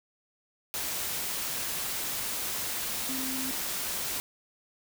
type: tone in noise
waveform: sine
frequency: 261.6 Hz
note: C4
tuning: in tune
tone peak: -35 dBFS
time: 3.09-3.51 s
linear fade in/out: 0 ms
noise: white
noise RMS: -33 dBFS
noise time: 0.74-4.2 s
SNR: -5 dB
effects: none